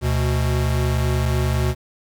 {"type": "tone pair together", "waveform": "square", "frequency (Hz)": [73.36, 123.47], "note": ["D2", "B2"], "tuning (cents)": [-1, 0], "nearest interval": "major sixth", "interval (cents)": 901, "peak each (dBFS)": -21, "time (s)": [0.01, 1.75], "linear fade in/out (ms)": 50, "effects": ["8-bit"]}